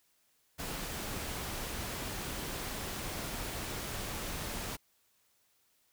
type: noise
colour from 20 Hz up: pink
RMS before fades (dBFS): -39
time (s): 0.58-4.77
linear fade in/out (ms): 20
effects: white hiss -72 dBFS RMS until 5.92 s